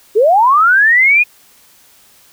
sine linear sweep, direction up, 388.4 to 2489 Hz, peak -6 dBFS, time 0.15-1.24 s, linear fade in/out 20 ms, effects white hiss -47 dBFS RMS until 2.32 s

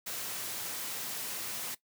white noise, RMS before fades -38 dBFS, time 0.06-1.75 s, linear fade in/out 10 ms, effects noise-tail reverb RT60 0.1 s tail -17 dB re dry + high-pass 100 Hz 12 dB/octave

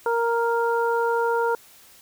harmonic tone, 466.2 Hz, A#4, in tune, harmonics 1 / 2 / 3, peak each -22 / -24 / -28 dBFS, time 0.06-1.55 s, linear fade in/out 2 ms, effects white hiss -51 dBFS RMS until 2.01 s

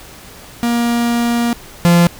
45% pulse tone pair in turn, 236.5 / 172.4 Hz, A#3 / F3, +25 / -22 cents, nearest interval perfect fourth, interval 547 cents, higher first, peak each -13 / -7 dBFS, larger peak second, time 0.63-1.53 / 1.85-2.07 s, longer first, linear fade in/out 0 ms, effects pink hiss -37 dBFS RMS until 2.19 s

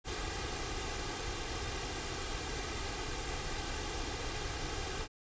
pink noise with comb filter, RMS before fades -38 dBFS, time 0.04-5.08 s, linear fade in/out 50 ms, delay 2.5 ms, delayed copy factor +0.6, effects resampled to 16000 Hz

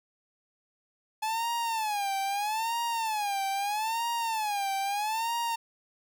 45% pulse tone with vibrato, 856 Hz, A5, 48 cents flat, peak -28 dBFS, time 1.22-5.56 s, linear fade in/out 10 ms, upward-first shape sine, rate 0.78 Hz, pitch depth 160 cents each way, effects none

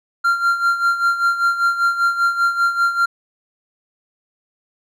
triangle tone with tremolo, 1384 Hz, F6, 16 cents flat, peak -10 dBFS, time 0.24-3.06 s, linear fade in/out 10 ms, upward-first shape sine, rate 5.1 Hz, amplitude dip 70%, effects none

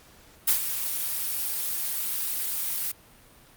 blue noise with ADSR envelope, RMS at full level -19 dBFS, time 0.47-2.92 s, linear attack 18 ms, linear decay 100 ms, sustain -10 dB, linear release 9 ms, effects pink hiss -54 dBFS RMS until 3.56 s + Opus 48 kbps

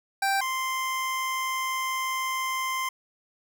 25% pulse tone pair in turn, 784 / 1044.5 Hz, G5 / C6, 0 / -3 cents, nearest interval perfect fourth, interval 497 cents, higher second, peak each -19 / -23 dBFS, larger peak first, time 0.22-0.41 / 0.41-2.89 s, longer second, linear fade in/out 5 ms, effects none

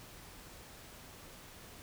silence, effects pink hiss -53 dBFS RMS until 1.82 s

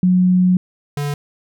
sine / square tone pair in turn, 182.3 / 144.69 Hz, F#3 / D3, -25 / -25 cents, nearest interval major third, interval 400 cents, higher first, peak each -10 / -20 dBFS, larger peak first, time 0.03-0.57 / 0.97-1.14 s, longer first, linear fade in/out 2 ms, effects none

